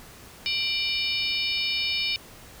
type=harmonic tone with a mistuned harmonic; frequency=740 Hz; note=F#5; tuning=in tune; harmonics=3 / 4 / 5 / 6 / 7; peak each=-29 / -30 / -31 / -32 / -32 dBFS; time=0.46-2.16 s; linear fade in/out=0 ms; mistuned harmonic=3; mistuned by=+110 cents; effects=pink hiss -47 dBFS RMS until 2.6 s